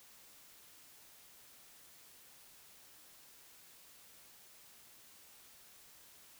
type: silence
effects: white hiss -60 dBFS RMS until 6.39 s